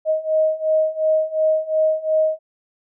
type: beating tone pair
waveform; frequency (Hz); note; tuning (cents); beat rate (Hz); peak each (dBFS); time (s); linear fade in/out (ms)
sine; 626 / 628.8; D#5 / D#5; +10 / +18; 2.8; -20 / -18; 0.05-2.39; 50
effects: none